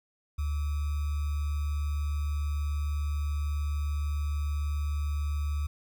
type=tone with sample-and-hold; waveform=sine; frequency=73.42 Hz; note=D2; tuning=in tune; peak=-27 dBFS; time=0.38-5.67 s; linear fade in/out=10 ms; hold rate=1225 Hz; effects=none